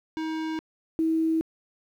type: tone pair in turn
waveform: square / sine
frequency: 317.7 / 322.5 Hz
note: D#4 / E4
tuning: +36 / -38 cents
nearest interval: unison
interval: 26 cents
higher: second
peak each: -29 / -21 dBFS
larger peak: second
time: 0.17-0.59 / 0.99-1.41 s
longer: neither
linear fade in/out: 0 ms
effects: low-pass 4000 Hz 12 dB/octave + 9-bit